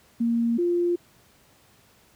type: tone pair in turn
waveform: sine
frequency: 233.1 / 348.6 Hz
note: A#3 / F4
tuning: 0 / -3 cents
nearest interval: perfect fifth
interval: 697 cents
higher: second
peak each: -20 dBFS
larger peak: neither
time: 0.2-0.58 / 0.58-0.96 s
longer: neither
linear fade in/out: 10 ms
effects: pink hiss -58 dBFS RMS until 2.15 s + high-pass 60 Hz 12 dB/octave